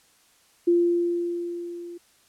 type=tone with level ramp; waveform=sine; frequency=345.8 Hz; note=F4; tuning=17 cents flat; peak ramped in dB=-15 to -36 dBFS; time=0.67-1.98 s; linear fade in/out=10 ms; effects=white hiss -60 dBFS RMS until 2.28 s + low-pass 11000 Hz 12 dB/octave